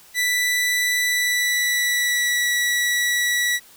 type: tone with pitch glide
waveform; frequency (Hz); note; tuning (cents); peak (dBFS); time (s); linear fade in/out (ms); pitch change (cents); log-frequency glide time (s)
sawtooth; 1975.5 to 1943.8; B6 to B6; 0 to -28; -15; 0.14-3.6; 50; -28; 1.05-2.51
effects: white hiss -49 dBFS RMS until 3.76 s